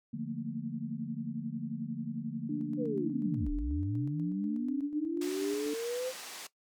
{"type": "chord", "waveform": "sine", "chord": "Bb major seventh", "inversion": "first", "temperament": "equal with one note detuned", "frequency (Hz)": [146.83, 174.61, 221.9, 233.1], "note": ["D3", "F3", "A3", "Bb3"], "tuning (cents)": [0, 0, 15, 0], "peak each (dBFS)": [-41, -43, -39, -38], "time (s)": [0.13, 3.46], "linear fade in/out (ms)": 10}
{"type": "tone with tremolo", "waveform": "sine", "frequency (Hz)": 294.4, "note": "D4", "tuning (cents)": 4, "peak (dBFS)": -32, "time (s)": [2.49, 5.74], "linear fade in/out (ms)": 5, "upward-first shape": "square", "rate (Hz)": 4.1, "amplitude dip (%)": 30}
{"type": "linear two-way sweep", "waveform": "sine", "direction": "down then up", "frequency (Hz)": [522, 32.7, 522], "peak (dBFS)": -32, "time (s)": [2.77, 6.13], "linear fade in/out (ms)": 50, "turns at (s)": 3.51}
{"type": "band-pass noise", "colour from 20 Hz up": "white", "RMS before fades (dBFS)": -45, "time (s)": [5.21, 6.47], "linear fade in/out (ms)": 5, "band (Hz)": [310, 7500], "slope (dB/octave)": 12}
{"effects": ["noise-tail reverb RT60 0.1 s tail -17 dB re dry"]}